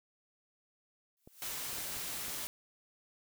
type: noise with exponential growth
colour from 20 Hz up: blue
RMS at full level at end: -43 dBFS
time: 1.17-1.49 s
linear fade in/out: 1 ms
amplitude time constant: 69 ms
type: clicks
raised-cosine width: 2 ms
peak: -39 dBFS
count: 5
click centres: 1.275 / 1.731 / 1.784 / 1.968 / 2.282 s
type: noise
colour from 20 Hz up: white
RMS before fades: -40 dBFS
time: 1.42-2.47 s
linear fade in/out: 0 ms
effects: none